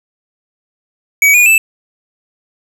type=tone with pitch steps; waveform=square; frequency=2269 / 2446 / 2637 Hz; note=C#7 / D#7 / E7; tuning=+40 / -30 / 0 cents; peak=-6 dBFS; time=1.22-1.58 s; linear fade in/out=2 ms; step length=120 ms; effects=none